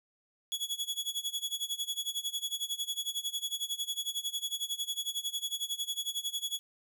sawtooth tone with tremolo, 3369 Hz, G#7, 24 cents sharp, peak -27 dBFS, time 0.52-6.59 s, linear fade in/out 0 ms, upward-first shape sine, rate 11 Hz, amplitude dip 90%, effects none

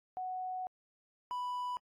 sine / triangle tone pair in turn, 741 / 989.1 Hz, F#5 / B5, +2 / +2 cents, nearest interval perfect fourth, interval 500 cents, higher second, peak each -36 / -33 dBFS, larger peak second, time 0.17-0.67 / 1.31-1.77 s, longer first, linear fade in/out 0 ms, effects AAC 64 kbps

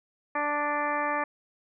harmonic tone, 293.7 Hz, D4, in tune, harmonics 1 / 2 / 3 / 4 / 5 / 6 / 7 / 8, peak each -37 / -33 / -31 / -31 / -42 / -33 / -39 / -40 dBFS, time 0.35-1.24 s, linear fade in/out 5 ms, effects none

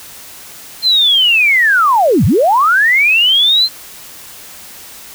sine linear two-way sweep, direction down then up, 4191 to 80.4 to 4191 Hz, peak -7 dBFS, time 0.82-3.69 s, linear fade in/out 50 ms, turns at 2.25 s, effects white hiss -34 dBFS RMS until 5.14 s

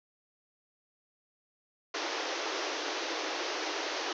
pink band-pass noise, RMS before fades -35 dBFS, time 1.94-4.13 s, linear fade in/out 5 ms, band 300 to 6300 Hz, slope 96 dB/octave, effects none

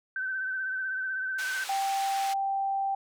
sine tone with vibrato, 1535 Hz, G6, 37 cents flat, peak -29 dBFS, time 0.16-1.64 s, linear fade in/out 2 ms, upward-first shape triangle, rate 16 Hz, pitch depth 40 cents each way
pink band-pass noise, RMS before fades -39 dBFS, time 1.38-2.34 s, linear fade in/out 10 ms, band 1400 to 9800 Hz, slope 12 dB/octave
sine tone, 784 Hz, G5, in tune, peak -26 dBFS, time 1.69-2.95 s, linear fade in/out 5 ms
effects none

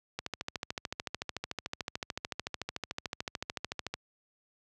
click train, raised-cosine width 0.2 ms, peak -17 dBFS, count 52, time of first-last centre 0.19-3.94 s, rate 13.6 Hz, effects high-pass 60 Hz 12 dB/octave

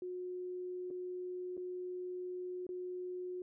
sine tone with dropouts, 362.6 Hz, F#4, 35 cents flat, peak -39 dBFS, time 0.02-3.42 s, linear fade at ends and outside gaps 2 ms, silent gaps 0.904-0.909 / 1.569-1.576 / 2.667-2.69 s, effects none

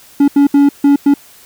triangle tone bursts at uneven times, 283.2 Hz, C#4, 37 cents sharp, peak -3 dBFS, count 5, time 0.2-0.28 / 0.36-0.47 / 0.54-0.69 / 0.84-0.96 / 1.06-1.14 s, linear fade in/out 5 ms, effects white hiss -42 dBFS RMS until 1.45 s

